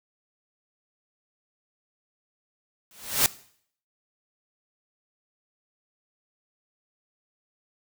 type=noise with exponential growth; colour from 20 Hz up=white; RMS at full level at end=-17 dBFS; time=2.91-3.26 s; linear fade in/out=1 ms; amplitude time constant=76 ms; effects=noise-tail reverb RT60 0.6 s tail -19 dB re dry